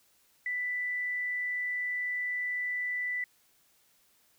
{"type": "tone", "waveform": "sine", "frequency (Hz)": 1982, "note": "B6", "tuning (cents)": 6, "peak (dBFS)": -30, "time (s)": [0.46, 3.24], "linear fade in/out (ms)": 2, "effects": ["white hiss -67 dBFS RMS until 4.38 s"]}